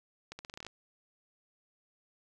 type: accelerating click train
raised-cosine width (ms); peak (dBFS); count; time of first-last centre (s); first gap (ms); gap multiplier
0.2; -26; 10; 0.32-0.666; 70; 0.84
effects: none